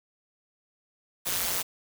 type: noise with amplitude modulation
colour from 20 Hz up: white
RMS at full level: -25 dBFS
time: 1.25-1.63 s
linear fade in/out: 20 ms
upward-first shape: sine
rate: 181 Hz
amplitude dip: 95%
effects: none